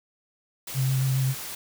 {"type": "noise", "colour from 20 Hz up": "white", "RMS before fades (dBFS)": -36, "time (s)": [0.67, 1.55], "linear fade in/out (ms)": 5}
{"type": "tone with vibrato", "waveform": "sine", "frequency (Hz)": 132.2, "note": "C3", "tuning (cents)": 18, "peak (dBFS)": -21, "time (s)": [0.74, 1.35], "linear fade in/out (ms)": 50, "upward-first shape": "triangle", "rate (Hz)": 7.2, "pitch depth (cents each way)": 22}
{"effects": []}